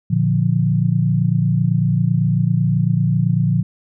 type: chord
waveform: sine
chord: Bb major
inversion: none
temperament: equal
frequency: 116.54 / 146.83 / 174.61 Hz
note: Bb2 / D3 / F3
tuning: 0 / 0 / 0 cents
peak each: -18 dBFS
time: 0.1-3.63 s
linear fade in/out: 10 ms
effects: none